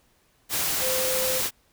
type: tone in noise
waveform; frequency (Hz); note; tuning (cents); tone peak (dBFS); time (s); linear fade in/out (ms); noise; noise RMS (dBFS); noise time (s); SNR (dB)
sine; 516; C5; -24; -27; 0.8-1.42; 50; white; -26; 0.49-1.51; -4
effects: pink hiss -64 dBFS RMS until 1.72 s